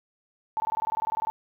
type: tone bursts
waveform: sine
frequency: 879 Hz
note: A5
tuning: 2 cents flat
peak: -24 dBFS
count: 15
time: 0.57-1.3 s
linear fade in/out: 0 ms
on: 30 ms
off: 20 ms
effects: none